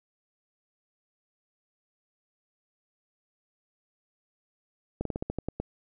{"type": "slowing click train", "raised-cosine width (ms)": 2, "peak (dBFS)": -17, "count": 9, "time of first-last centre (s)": [5.01, 5.6], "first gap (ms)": 43, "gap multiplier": 1.15, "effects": []}